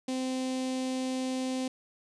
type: tone with notch filter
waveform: sawtooth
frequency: 258.7 Hz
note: C4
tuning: 19 cents flat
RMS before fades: -32 dBFS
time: 0.08-1.68 s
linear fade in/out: 5 ms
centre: 1400 Hz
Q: 0.72
effects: resampled to 22050 Hz